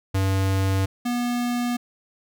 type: tone pair in turn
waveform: square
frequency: 96.2 / 242.4 Hz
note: G2 / B3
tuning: -32 / -32 cents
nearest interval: octave + major third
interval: 1600 cents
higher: second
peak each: -20 / -23 dBFS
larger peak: first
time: 0.14-0.86 / 1.05-1.77 s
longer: neither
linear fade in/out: 10 ms
effects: none